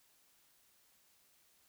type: silence
effects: white hiss -70 dBFS RMS until 1.68 s